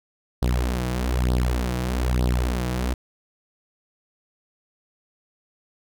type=tone with flanger; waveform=sawtooth; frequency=61.74 Hz; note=B1; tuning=in tune; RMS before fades=-23 dBFS; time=0.42-2.94 s; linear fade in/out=5 ms; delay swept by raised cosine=0.21 to 6.21 ms; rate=1.1 Hz; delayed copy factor=+0.8; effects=none